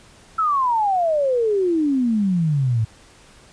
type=exponential sweep; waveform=sine; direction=down; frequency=1338 to 106.9 Hz; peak=-16 dBFS; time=0.38-2.85 s; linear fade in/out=10 ms; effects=pink hiss -49 dBFS RMS until 3.52 s + resampled to 22050 Hz